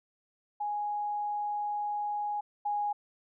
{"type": "tone pair in turn", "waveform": "sine", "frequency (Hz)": [830, 826.4], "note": ["G#5", "G#5"], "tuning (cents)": [-1, -9], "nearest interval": "unison", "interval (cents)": 8, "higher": "first", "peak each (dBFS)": [-30, -28], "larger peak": "second", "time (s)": [[0.6, 2.41], [2.65, 2.93]], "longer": "first", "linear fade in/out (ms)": 10, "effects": []}